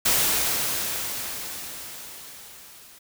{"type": "noise with level ramp", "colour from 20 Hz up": "white", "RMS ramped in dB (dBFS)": [-20, -49], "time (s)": [0.05, 2.99], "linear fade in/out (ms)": 10, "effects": []}